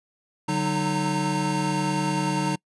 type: tone cluster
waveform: square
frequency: 146.4 / 187.5 / 309 / 917 Hz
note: D3 / F#3 / D#4 / A#5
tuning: -5 / +23 / -12 / -29 cents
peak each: -29 dBFS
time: 0.48-2.56 s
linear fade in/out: 10 ms
effects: noise-tail reverb RT60 0.1 s tail -26 dB re dry + resampled to 24000 Hz